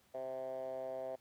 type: tone with band-pass filter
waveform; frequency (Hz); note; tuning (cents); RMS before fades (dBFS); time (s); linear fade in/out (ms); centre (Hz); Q
10% pulse; 130.81; C3; 0; -42; 0.14-1.16; 10; 600; 8.8
effects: pink hiss -70 dBFS RMS until 1.2 s + high-pass 80 Hz 12 dB/octave